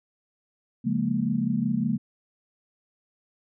sine chord, Bb minor seventh, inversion first, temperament equal with one note detuned, 138.19 / 174.61 / 207.7 / 233.1 Hz, Db3 / F3 / Ab3 / Bb3, -5 / 0 / 0 / 0 cents, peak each -31 / -31 / -27 / -26 dBFS, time 0.84-1.98 s, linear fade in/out 20 ms, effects none

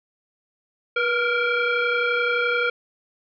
sine tone with frequency modulation, 452.7 Hz, A4, 49 cents sharp, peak -19 dBFS, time 0.96-2.7 s, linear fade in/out 5 ms, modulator 937 Hz, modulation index 2.3, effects none

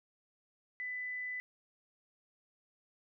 sine tone, 1998 Hz, B6, 20 cents sharp, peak -37 dBFS, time 0.8-1.4 s, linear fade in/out 0 ms, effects none

